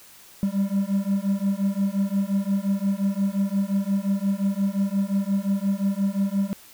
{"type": "beating tone pair", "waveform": "triangle", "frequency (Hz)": [194.5, 200.2], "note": ["G3", "G3"], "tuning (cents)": [-13, 37], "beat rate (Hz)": 5.7, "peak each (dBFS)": -22, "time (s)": [0.43, 6.53], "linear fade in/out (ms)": 0, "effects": ["white hiss -49 dBFS RMS until 6.73 s"]}